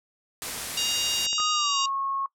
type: noise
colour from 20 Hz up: white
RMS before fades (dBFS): -32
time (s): 0.42-1.26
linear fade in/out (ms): 0
type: clicks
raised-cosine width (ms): 0.5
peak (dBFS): -25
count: 6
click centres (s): 0.484 / 0.577 / 1.137 / 1.266 / 1.33 / 1.401
type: harmonic tone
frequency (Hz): 941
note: A#5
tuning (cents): +16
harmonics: 3 / 4 / 5 / 6 / 7 / 8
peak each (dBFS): -28 / -30 / -32 / -34 / -35 / -36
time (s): 0.77-1.86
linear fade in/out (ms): 5
type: tone with pitch glide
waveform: sine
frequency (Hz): 1240 to 1092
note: D#6 to C#6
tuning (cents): -6 to -26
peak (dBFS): -26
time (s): 1.38-2.26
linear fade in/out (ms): 2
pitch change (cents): -220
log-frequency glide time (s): 1.52-1.79
effects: noise-tail reverb RT60 0.1 s tail -20 dB re dry + low-pass 12000 Hz 12 dB/octave